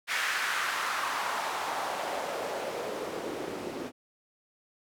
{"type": "noise with band-pass filter sweep", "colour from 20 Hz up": "white", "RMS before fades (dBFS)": -33, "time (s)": [0.07, 3.92], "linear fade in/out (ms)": 50, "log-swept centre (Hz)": [1800, 300], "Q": 2, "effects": []}